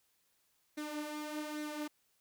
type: tone with flanger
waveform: sawtooth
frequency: 301.1 Hz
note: D4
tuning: 43 cents sharp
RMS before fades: -41 dBFS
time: 0.77-1.88 s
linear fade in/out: 10 ms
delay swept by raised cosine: 0.49 to 5.79 ms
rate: 1.2 Hz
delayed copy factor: +0.55
effects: white hiss -75 dBFS RMS until 2.2 s